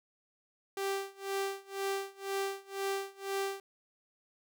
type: tone with tremolo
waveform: sawtooth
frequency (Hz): 392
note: G4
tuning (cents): 0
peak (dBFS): -27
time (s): 0.77-3.6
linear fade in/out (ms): 2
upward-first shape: sine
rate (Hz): 2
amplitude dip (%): 95
effects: none